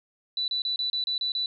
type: tone bursts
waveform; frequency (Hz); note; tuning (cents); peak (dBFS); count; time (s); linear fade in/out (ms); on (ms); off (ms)
sine; 3970; B7; +8; -25; 8; 0.37-1.46; 2; 110; 30
effects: none